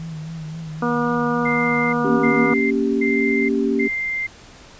sine tone with vibrato, 159.6 Hz, D#3, 44 cents sharp, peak -28 dBFS, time 0-2.53 s, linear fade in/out 0 ms, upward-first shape sine, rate 3.8 Hz, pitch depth 52 cents each way
harmonic tone, 240.4 Hz, B3, 46 cents flat, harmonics 1 / 2 / 3 / 4 / 5 / 6, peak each -21 / -24 / -29 / -28 / -25 / -29 dBFS, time 0.82-2.54 s, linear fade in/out 5 ms
sine tone bursts, 2093 Hz, C7, in tune, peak -21 dBFS, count 4, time 1.45-4.27 s, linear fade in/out 10 ms, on 480 ms, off 300 ms
sine chord, G diminished, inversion first, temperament equal, 233.1 / 277.2 / 392 Hz, Bb3 / Db4 / G4, 0 / 0 / 0 cents, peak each -21 dBFS, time 2.04-3.88 s, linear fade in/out 10 ms
effects pink hiss -44 dBFS RMS until 4.79 s + resampled to 16000 Hz

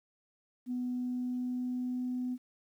sine tone with pitch glide, 248.2 to 250.4 Hz, B3 to B3, +9 to +24 cents, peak -31 dBFS, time 0.66-2.38 s, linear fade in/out 50 ms, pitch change +15 cents, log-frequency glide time 0.82-2.05 s, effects tanh soft clip ceiling -27 dBFS + 11-bit

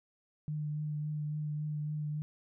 sine tone with vibrato, 150.6 Hz, D3, 44 cents sharp, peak -33 dBFS, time 0.48-2.22 s, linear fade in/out 0 ms, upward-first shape triangle, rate 3.6 Hz, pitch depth 19 cents each way, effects none

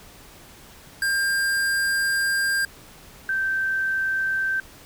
square / sine tone pair in turn, 1598 / 1557.9 Hz, G6 / G6, +33 / -11 cents, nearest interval unison, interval 44 cents, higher first, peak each -21 dBFS, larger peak neither, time 1.02-2.65 / 3.29-4.6 s, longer first, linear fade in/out 2 ms, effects pink hiss -47 dBFS RMS until 4.85 s

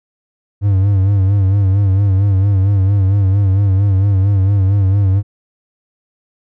triangle tone with vibrato, 98 Hz, G2, in tune, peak -7 dBFS, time 0.61-5.23 s, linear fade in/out 50 ms, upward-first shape sine, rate 4.4 Hz, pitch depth 71 cents each way, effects none

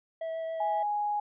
triangle tone with vibrato, 651 Hz, E5, 22 cents flat, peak -30 dBFS, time 0.21-0.83 s, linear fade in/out 5 ms, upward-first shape triangle, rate 7.1 Hz, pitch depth 9 cents each way
sine tone, 830.6 Hz, G#5, in tune, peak -27 dBFS, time 0.6-1.2 s, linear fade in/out 5 ms
effects resampled to 8000 Hz

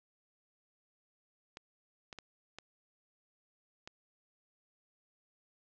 clicks, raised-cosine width 0.2 ms, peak -28 dBFS, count 5, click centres 1.571 / 2.128 / 2.187 / 2.586 / 3.875 s, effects low-pass 7000 Hz 12 dB/octave

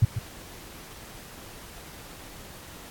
sine tone with echo, 110.2 Hz, A2, 3 cents sharp, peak -13 dBFS, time 0.02-0.05 s, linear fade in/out 5 ms, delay 140 ms, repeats 1, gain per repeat -11 dB, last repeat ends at 0.19 s, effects pink hiss -45 dBFS RMS until 2.9 s + AAC 64 kbps

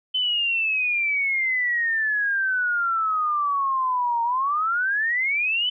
sine exponential two-way sweep, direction down then up, 3055 to 923 to 3055 Hz, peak -20 dBFS, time 0.14-5.7 s, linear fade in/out 10 ms, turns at 4.23 s, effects none

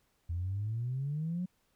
sine exponential sweep, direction up, 82.5 to 185.2 Hz, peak -31 dBFS, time 0.29-1.46 s, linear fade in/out 10 ms, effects tanh soft clip ceiling -27 dBFS + pink hiss -74 dBFS RMS until 1.75 s

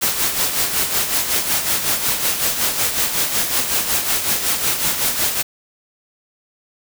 white noise with tremolo, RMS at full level -17 dBFS, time 0.01-5.43 s, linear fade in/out 20 ms, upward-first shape sine, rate 5.4 Hz, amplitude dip 55%, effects none

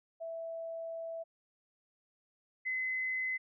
sine tone pair in turn, 659.3 / 2037 Hz, E5 / C7, 0 / -47 cents, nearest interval octave + minor sixth, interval 1953 cents, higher second, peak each -38 / -32 dBFS, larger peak second, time 0.2-1.24 / 2.65-3.38 s, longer first, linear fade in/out 20 ms, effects none

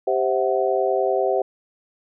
harmonic tone with a mistuned harmonic, 130.81 Hz, C3, in tune, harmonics 3 / 4 / 5 / 6, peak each -22 / -23 / -24 / -25 dBFS, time 0.07-1.42 s, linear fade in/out 5 ms, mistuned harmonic 6, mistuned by -93 cents, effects none

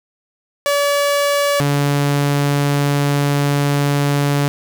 sawtooth tone pair in turn, 572 / 143 Hz, D5 / D3, -46 / -46 cents, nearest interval 2 octaves, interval 2400 cents, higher first, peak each -10 / -10 dBFS, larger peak neither, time 0.66-1.6 / 1.6-4.48 s, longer second, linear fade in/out 0 ms, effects none

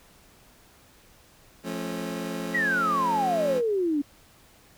25% pulse chord, F augmented, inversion none, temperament just, 174.61 / 218.3 / 272.8 Hz, F3 / A3 / C#4, 0 / -13 / -28 cents, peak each -31 dBFS, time 1.63-3.62 s, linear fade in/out 50 ms
sine exponential sweep, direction down, 1975.5 to 277.2 Hz, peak -22 dBFS, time 2.54-4.02 s, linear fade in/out 10 ms
effects pink hiss -56 dBFS RMS until 4.77 s

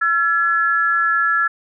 sine tone pair together, 1351 / 1702.2 Hz, E6 / G#6, +42 / +42 cents, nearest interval major third, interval 400 cents, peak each -17 dBFS, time 0.01-1.48 s, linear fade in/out 10 ms, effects none

